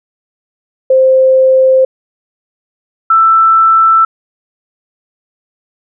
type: tone pair in turn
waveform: sine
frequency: 523.3 / 1327.8 Hz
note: C5 / E6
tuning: 0 / +12 cents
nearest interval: octave + major third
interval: 1612 cents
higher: second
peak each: -4 dBFS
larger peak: neither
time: 0.9-1.85 / 3.1-4.05 s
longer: neither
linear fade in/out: 5 ms
effects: none